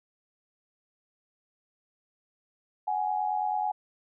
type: tone pair together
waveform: sine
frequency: 745 / 834.2 Hz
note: F#5 / G#5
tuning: +12 / +7 cents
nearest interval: major second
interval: 195 cents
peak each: -30 / -28 dBFS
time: 2.87-3.72 s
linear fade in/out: 10 ms
effects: none